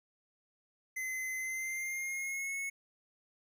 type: tone with pitch glide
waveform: square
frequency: 2048 to 2195 Hz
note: C7 to C#7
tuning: -38 to -18 cents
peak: -36 dBFS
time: 0.96-2.7 s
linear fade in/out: 10 ms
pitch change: +120 cents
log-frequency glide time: 1.38-2.57 s
effects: none